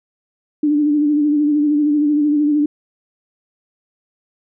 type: tone with vibrato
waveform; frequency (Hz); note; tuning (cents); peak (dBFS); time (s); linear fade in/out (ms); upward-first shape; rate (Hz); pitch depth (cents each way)
sine; 296.1; D4; +14; -12; 0.63-2.66; 5; sine; 13; 42
effects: none